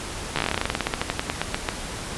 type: slowing click train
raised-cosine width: 0.3 ms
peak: -6 dBFS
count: 25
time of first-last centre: 0.36-1.688 s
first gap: 13 ms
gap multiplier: 1.11
effects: pink hiss -33 dBFS RMS until 2.17 s + resampled to 24000 Hz